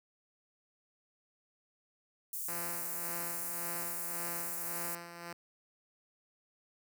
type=high-pass noise; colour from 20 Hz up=white; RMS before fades=-39 dBFS; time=2.33-4.95 s; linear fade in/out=2 ms; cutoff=7600 Hz; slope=24 dB/octave
type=tone with tremolo; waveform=5% pulse; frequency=171.5 Hz; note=F3; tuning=31 cents flat; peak=-29 dBFS; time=2.48-5.33 s; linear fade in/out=5 ms; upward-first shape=sine; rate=1.8 Hz; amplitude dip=55%
effects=none